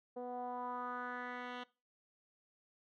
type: tone with low-pass filter sweep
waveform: 10% pulse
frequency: 246.9 Hz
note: B3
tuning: in tune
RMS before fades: -43 dBFS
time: 0.16-1.64 s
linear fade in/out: 10 ms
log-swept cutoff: 570 to 2900 Hz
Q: 3.4
effects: noise-tail reverb RT60 0.3 s tail -21 dB re dry